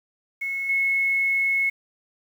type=tone with level steps; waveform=sine; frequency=2186 Hz; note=C#7; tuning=25 cents flat; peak=-25 / -19 dBFS; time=0.41-1.7 s; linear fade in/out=10 ms; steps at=0.69 s; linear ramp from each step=5 ms; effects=8-bit